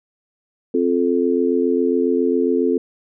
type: chord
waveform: sine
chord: F major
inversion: second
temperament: just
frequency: 261.9 / 349.2 / 436.5 Hz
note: C4 / F4 / A4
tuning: +2 / 0 / -14 cents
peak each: -19 / -20 / -19 dBFS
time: 0.74-2.78 s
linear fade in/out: 5 ms
effects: none